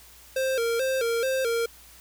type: tone with vibrato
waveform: square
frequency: 493.9 Hz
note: B4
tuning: in tune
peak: -24 dBFS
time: 0.36-1.66 s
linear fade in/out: 5 ms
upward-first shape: square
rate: 2.3 Hz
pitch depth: 110 cents each way
effects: added 60 Hz sine -56 dBFS peak until 2 s + white hiss -51 dBFS RMS until 2 s